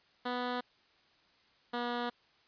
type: tone pair in turn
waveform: 10% pulse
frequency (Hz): 246.9 / 241.1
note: B3 / B3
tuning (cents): 0 / -41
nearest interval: unison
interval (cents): 41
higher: first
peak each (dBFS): -25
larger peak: neither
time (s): 0.25-0.61 / 1.73-2.1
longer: second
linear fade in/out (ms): 10
effects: white hiss -67 dBFS RMS until 2.47 s + resampled to 11025 Hz